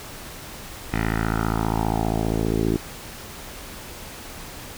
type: tone with low-pass filter sweep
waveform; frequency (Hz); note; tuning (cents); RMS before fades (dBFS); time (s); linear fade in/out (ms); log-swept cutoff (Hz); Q
10% pulse; 55; A1; 0; -23; 0.92-2.77; 10; 2200 to 360; 3.1
effects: pink hiss -38 dBFS RMS until 4.77 s